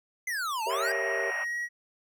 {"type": "exponential two-way sweep", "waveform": "square", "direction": "down then up", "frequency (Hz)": [2100, 851, 1665], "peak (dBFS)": -30, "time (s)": [0.27, 0.92], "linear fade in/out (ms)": 5, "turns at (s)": 0.64}
{"type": "chord", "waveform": "sine", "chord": "G diminished seventh", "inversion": "none", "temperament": "equal", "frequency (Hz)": [392, 466.2, 554.4, 659.3], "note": ["G4", "Bb4", "Db5", "Fb5"], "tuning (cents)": [0, 0, 0, 0], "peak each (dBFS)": -36, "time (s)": [0.66, 1.31], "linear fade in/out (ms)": 10}
{"type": "band-pass noise", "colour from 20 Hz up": "pink", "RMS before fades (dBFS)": -38, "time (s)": [0.69, 1.45], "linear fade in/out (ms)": 20, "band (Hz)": [570, 2800], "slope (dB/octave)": 96}
{"type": "tone with pitch glide", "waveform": "triangle", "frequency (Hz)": [1879, 1910.7], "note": ["A#6", "A#6"], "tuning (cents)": [13, 42], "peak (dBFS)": -28, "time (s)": [0.81, 1.69], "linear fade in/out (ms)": 50, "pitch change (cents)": 29, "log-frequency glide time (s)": [1.42, 1.58]}
{"effects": []}